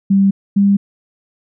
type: tone pair in turn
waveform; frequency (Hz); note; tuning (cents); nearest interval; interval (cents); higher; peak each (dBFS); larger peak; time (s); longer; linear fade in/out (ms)
sine; 196 / 199.66; G3 / G3; 0 / +32; unison; 32; second; -8; neither; 0.1-0.31 / 0.56-0.77; neither; 10
effects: none